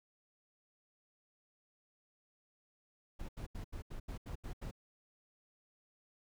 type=noise bursts; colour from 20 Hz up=brown; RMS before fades=-43 dBFS; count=9; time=3.19-4.712 s; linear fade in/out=10 ms; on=98 ms; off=80 ms; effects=none